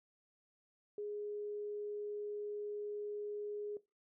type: tone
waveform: sine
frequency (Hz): 415.3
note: G#4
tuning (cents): 0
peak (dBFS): -39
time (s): 0.98-3.77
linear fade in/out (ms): 2
effects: noise-tail reverb RT60 0.2 s tail -17 dB re dry